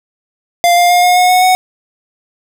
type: tone with pitch steps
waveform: square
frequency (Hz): 696 / 703.3 / 710.6 / 718.1 / 725.6 / 733.1 / 740.8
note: F5 / F5 / F5 / F5 / F#5 / F#5 / F#5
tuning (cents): -6 / +12 / +30 / +48 / -34 / -16 / +2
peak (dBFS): -7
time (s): 0.64-1.55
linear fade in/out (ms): 0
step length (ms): 130
effects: none